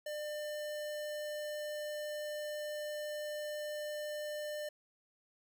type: tone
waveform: square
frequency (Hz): 599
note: D5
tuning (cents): +34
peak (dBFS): -39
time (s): 0.06-4.69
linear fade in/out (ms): 5
effects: none